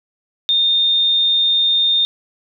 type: tone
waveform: sine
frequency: 3644 Hz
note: A#7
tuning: 40 cents flat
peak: -12 dBFS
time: 0.49-2.05 s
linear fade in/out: 0 ms
effects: none